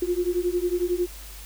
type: beating tone pair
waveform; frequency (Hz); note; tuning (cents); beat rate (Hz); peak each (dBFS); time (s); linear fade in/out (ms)
sine; 349.2 / 360.2; F4 / F#4; 0 / -46; 11; -25; 0.02-1.07; 5
effects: added 50 Hz sine -40 dBFS peak until 1.45 s + white hiss -44 dBFS RMS until 1.45 s